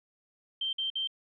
sine tone bursts, 3137 Hz, G7, 1 cent sharp, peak -29 dBFS, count 3, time 0.61-1.074 s, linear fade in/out 5 ms, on 120 ms, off 52 ms, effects none

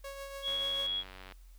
sawtooth tone with tremolo, 552 Hz, C#5, 7 cents flat, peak -36 dBFS, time 0.04-0.87 s, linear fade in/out 5 ms, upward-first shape triangle, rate 6.9 Hz, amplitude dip 45%
sine tone, 3328 Hz, G#7, 3 cents sharp, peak -31 dBFS, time 0.42-1.04 s, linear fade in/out 50 ms
click train, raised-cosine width 0.3 ms, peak -32 dBFS, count 80, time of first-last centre 0.48-1.322 s, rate 93.8 Hz
effects added 43 Hz sine -51 dBFS peak until 1.58 s + white hiss -68 dBFS RMS until 1.58 s

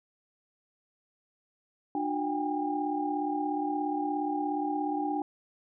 sine tone cluster, 298.6 / 360.8 / 773 / 810 Hz, D4 / F#4 / G5 / G#5, +29 / -44 / -24 / -43 cents, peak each -31 / -38 / -38 / -32 dBFS, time 1.95-5.22 s, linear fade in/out 2 ms, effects none

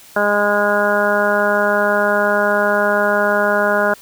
harmonic tone, 205.7 Hz, G#3, 16 cents flat, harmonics 1 / 2 / 3 / 4 / 5 / 6 / 7 / 8, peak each -24 / -22 / -17 / -24 / -23 / -28 / -18 / -25 dBFS, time 0.16-3.94 s, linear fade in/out 5 ms, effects white hiss -43 dBFS RMS until 4.01 s

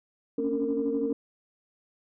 sine tone cluster, 229.7 / 275.5 / 287.6 / 458.3 Hz, A#3 / C#4 / D4 / A#4, -25 / -11 / -36 / -29 cents, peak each -35 / -29 / -32 / -28 dBFS, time 0.38-1.13 s, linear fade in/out 5 ms, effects tanh soft clip ceiling -17 dBFS

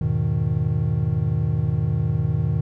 triangle chord, E major seventh, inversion none, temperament equal, 82.41 / 103.83 / 123.47 / 155.56 Hz, E2 / G#2 / B2 / D#3, 0 / 0 / 0 / 0 cents, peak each -26 / -23 / -22 / -21 dBFS, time 0.01-2.61 s, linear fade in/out 5 ms, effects none

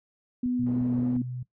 sine tone with vibrato, 246.9 Hz, B3, in tune, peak -24 dBFS, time 0.43-1.22 s, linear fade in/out 5 ms, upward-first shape square, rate 3.3 Hz, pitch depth 8 cents each way
click train, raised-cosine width 5 ms, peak -31 dBFS, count 5, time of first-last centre 0.46-1.167 s, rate 5.66 Hz
sine tone with pitch glide, 122.4 to 125.04 Hz, B2 to B2, -15 to +22 cents, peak -32 dBFS, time 0.59-1.43 s, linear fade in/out 5 ms, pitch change +37 cents, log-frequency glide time 0.8-1.1 s
pink band-pass noise, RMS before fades -42 dBFS, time 0.66-1.17 s, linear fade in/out 5 ms, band 160 to 490 Hz, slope 12 dB/octave
effects noise-tail reverb RT60 0.1 s tail -17 dB re dry

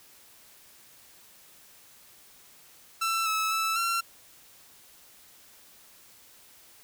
sawtooth tone with pitch steps, 1335 / 1301 / 1316 / 1363 Hz, E6 / E6 / E6 / F6, +22 / -23 / -3 / -43 cents, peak -22 dBFS, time 3.01-4.01 s, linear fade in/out 10 ms, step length 250 ms, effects white hiss -55 dBFS RMS until 6.83 s

